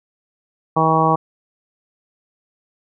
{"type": "harmonic tone", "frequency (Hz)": 160, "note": "D#3", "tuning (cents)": 49, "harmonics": [1, 2, 3, 4, 5, 6, 7], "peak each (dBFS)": [-20, -23, -22, -23, -19, -20, -18], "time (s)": [0.76, 1.16], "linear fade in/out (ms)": 10, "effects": []}